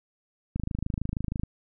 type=click train; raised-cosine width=5 ms; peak=-17 dBFS; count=24; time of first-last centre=0.56-1.435 s; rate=26.3 Hz; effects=none